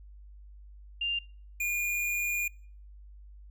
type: tone pair in turn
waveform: sine / square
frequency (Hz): 2794 / 2426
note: F7 / D#7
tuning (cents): 0 / -44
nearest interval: major second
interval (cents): 244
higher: first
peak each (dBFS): -28 / -29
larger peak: first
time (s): 1.01-1.19 / 1.6-2.48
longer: second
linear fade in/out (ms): 5
effects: noise-tail reverb RT60 0.5 s tail -25 dB re dry + added 50 Hz sine -47 dBFS peak until 3.5 s